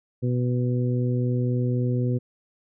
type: harmonic tone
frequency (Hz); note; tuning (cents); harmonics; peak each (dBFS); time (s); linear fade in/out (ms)
123.8; B2; +5; 1 / 2 / 3 / 4; -22 / -28 / -32 / -34; 0.22-2.19; 20
effects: none